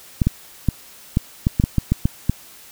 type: clicks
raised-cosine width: 5 ms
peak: -3 dBFS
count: 11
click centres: 0.218 / 0.27 / 0.687 / 1.171 / 1.469 / 1.599 / 1.639 / 1.783 / 1.92 / 2.055 / 2.296 s
effects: white hiss -44 dBFS RMS until 2.71 s